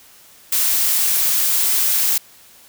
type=noise; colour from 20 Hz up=blue; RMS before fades=-17 dBFS; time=0.52-2.18 s; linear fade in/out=5 ms; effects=white hiss -47 dBFS RMS until 2.68 s